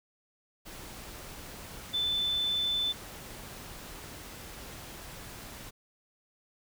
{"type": "tone in noise", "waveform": "sine", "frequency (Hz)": 3520, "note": "A7", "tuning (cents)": 0, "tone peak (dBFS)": -27, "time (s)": [1.93, 2.93], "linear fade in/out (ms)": 20, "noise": "pink", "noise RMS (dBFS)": -45, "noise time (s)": [0.65, 5.71], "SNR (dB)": 15, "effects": []}